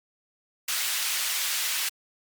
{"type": "high-pass noise", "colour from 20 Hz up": "pink", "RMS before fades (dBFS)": -28, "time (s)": [0.68, 1.89], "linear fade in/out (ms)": 5, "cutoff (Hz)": 2100, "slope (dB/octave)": 12, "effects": ["Opus 48 kbps"]}